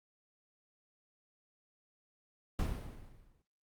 brown noise with exponential decay, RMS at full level -31 dBFS, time 2.59-3.42 s, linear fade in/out 1 ms, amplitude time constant 180 ms, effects noise-tail reverb RT60 0.3 s tail -20 dB re dry + Opus 48 kbps

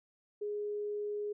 sine tone, 415.3 Hz, G#4, in tune, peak -34 dBFS, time 0.41-1.33 s, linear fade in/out 10 ms, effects none

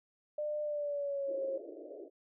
sine tone with pitch glide, 599 to 539.8 Hz, D5 to C#5, +34 to -46 cents, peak -33 dBFS, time 0.38-1.58 s, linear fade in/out 5 ms, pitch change -180 cents, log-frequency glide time 0.63-1.44 s
pink band-pass noise, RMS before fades -47 dBFS, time 1.26-2.1 s, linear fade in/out 50 ms, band 300 to 640 Hz, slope 96 dB/octave
effects none

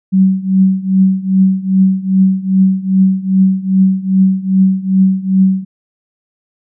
sine tone with tremolo, 190 Hz, F#3, 46 cents sharp, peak -4 dBFS, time 0.12-5.65 s, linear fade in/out 20 ms, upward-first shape triangle, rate 2.5 Hz, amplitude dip 90%, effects none

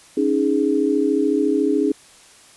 sine chord, C# suspended second, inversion none, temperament equal, 277.2 / 311.1 / 415.3 Hz, C#4 / D#4 / G#4, 0 / 0 / 0 cents, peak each -20 dBFS, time 0.17-1.92 s, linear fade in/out 5 ms, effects white hiss -48 dBFS RMS until 2.56 s + resampled to 24000 Hz

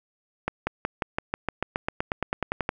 accelerating click train, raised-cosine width 0.5 ms, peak -10 dBFS, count 18, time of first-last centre 0.48-2.691 s, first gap 190 ms, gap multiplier 0.95, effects none

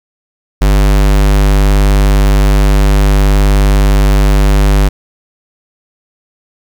square tone, 49.7 Hz, G1, 25 cents sharp, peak -6 dBFS, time 0.61-4.89 s, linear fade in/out 10 ms, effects 8-bit

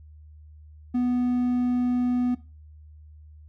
triangle tone, 246.9 Hz, B3, in tune, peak -19 dBFS, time 0.94-2.35 s, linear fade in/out 10 ms, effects noise-tail reverb RT60 0.3 s tail -17 dB re dry + added 76 Hz sine -45 dBFS peak until 3.48 s

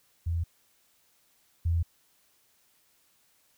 sine tone pair in turn, 84 / 84 Hz, E2 / E2, +33 / +33 cents, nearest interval unison, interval 0 cents, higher neither, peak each -26 / -23 dBFS, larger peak second, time 0.26-0.44 / 1.65-1.83 s, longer neither, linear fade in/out 10 ms, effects white hiss -67 dBFS RMS until 3.57 s

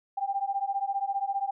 sine beating tone pair, 784 / 799 Hz, G5 / G5, 0 / +33 cents, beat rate 15 Hz, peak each -30 / -30 dBFS, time 0.17-1.51 s, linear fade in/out 10 ms, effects none

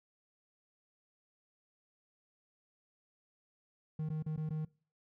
triangle tone with dropouts, 155.56 Hz, D#3, in tune, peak -32 dBFS, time 3.99-4.65 s, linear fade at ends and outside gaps 5 ms, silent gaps 4.09-4.1 / 4.226-4.262 / 4.363-4.375 / 4.492-4.505 s, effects noise-tail reverb RT60 0.4 s tail -23 dB re dry

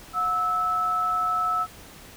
sine tone pair together, 722 / 1306 Hz, F#5 / E6, -43 / -17 cents, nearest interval minor seventh, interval 1026 cents, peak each -31 / -22 dBFS, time 0.13-1.67 s, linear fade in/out 50 ms, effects pink hiss -46 dBFS RMS until 2.16 s

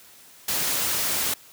white noise, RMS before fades -25 dBFS, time 0.48-1.34 s, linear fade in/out 5 ms, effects white hiss -50 dBFS RMS until 1.52 s + high-pass 60 Hz 12 dB/octave

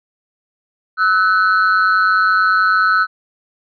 triangle ring-modulated tone, 1396.9 Hz, F6, in tune, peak -6 dBFS, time 0.97-3.07 s, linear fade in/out 50 ms, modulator 95.4 Hz, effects resampled to 11025 Hz

